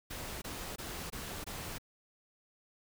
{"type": "noise bursts", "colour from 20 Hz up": "pink", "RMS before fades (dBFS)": -42, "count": 5, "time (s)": [0.1, 1.784], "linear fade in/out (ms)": 10, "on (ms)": 320, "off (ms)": 21, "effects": []}